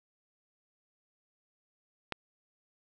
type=click; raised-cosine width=0.3 ms; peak=-17 dBFS; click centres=2.123 s; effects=none